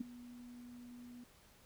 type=tone with ADSR envelope; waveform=sine; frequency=243.2 Hz; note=B3; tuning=26 cents flat; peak=-33 dBFS; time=0-1.24 s; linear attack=9 ms; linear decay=11 ms; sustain=-17 dB; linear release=4 ms; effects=pink hiss -65 dBFS RMS until 1.65 s